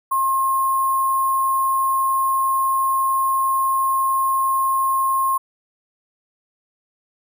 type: tone with sample-and-hold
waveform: sine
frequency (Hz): 1068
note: C6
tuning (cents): +35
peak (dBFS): -16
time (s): 0.11-5.38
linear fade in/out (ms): 10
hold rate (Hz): 11025
effects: none